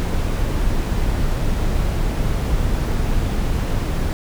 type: noise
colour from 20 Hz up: brown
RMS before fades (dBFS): -19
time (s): 0-4.13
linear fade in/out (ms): 0
effects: none